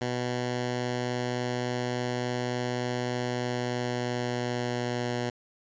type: tone with pitch glide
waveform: 10% pulse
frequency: 123.47 to 121.84 Hz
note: B2 to B2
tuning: 0 to -23 cents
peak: -20 dBFS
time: 0.01-5.3 s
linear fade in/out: 5 ms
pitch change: -23 cents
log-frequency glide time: 3.14-5.19 s
effects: resampled to 16000 Hz